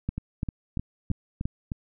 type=two click trains; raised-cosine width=5 ms; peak=-18 / -15 dBFS; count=6 / 5; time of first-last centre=0.18-1.718 / 0.09-1.455 s; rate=3.25 / 2.93 Hz; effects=none